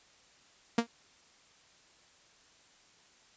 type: tone with exponential decay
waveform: sawtooth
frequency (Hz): 233.1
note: A#3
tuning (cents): 0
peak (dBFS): -17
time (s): 0.78-0.87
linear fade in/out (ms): 5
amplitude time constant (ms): 19
effects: white hiss -62 dBFS RMS until 3.36 s + resampled to 16000 Hz